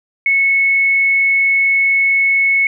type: tone with frequency modulation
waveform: sine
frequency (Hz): 2200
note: C#7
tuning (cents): -14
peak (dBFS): -10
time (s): 0.26-2.67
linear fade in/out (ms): 2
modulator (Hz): 44.4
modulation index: 0.21
effects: none